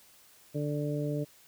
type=harmonic tone; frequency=147.1 Hz; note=D3; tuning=3 cents sharp; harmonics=1 / 2 / 3 / 4; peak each=-32 / -35 / -37 / -38 dBFS; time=0.54-1.25 s; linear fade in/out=20 ms; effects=white hiss -59 dBFS RMS until 1.47 s